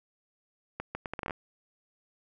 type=accelerating click train; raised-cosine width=0.5 ms; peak=-19 dBFS; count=10; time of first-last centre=0.8-1.308 s; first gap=150 ms; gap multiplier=0.72; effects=none